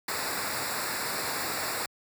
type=noise with comb filter; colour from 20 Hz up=pink; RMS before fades=-32 dBFS; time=0.08-1.86 s; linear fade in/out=5 ms; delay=0.32 ms; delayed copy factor=-0.85; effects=high-pass 80 Hz 12 dB/octave